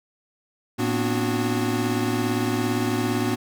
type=tone cluster; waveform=square; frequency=112.1 / 238.1 / 255.7 / 293.3 / 365.8 Hz; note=A2 / A#3 / C4 / D4 / F#4; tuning=+33 / +37 / -40 / -2 / -20 cents; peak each=-29 dBFS; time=0.78-3.36 s; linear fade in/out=20 ms; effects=none